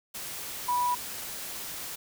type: tone in noise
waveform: sine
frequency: 981 Hz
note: B5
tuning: 12 cents flat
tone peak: -24 dBFS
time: 0.68-0.95 s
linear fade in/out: 10 ms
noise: white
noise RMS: -38 dBFS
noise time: 0.14-1.96 s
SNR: +11 dB
effects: none